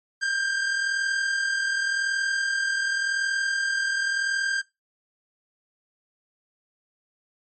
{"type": "tone pair together", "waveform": "45% pulse", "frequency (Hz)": [1554.1, 1595], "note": ["G6", "G6"], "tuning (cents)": [-15, 30], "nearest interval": "unison", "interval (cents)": 45, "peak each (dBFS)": [-33, -24], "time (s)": [0.21, 4.62], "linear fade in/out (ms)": 20, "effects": ["noise-tail reverb RT60 0.2 s tail -19 dB re dry", "MP3 32 kbps"]}